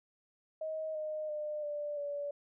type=tone with pitch steps; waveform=sine; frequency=630 / 616 / 602.2 / 588.8 / 575.7 Hz; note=D#5 / D#5 / D5 / D5 / D5; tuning=+21 / -17 / +43 / +4 / -35 cents; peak=-35 dBFS; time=0.61-2.31 s; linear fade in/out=5 ms; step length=340 ms; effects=none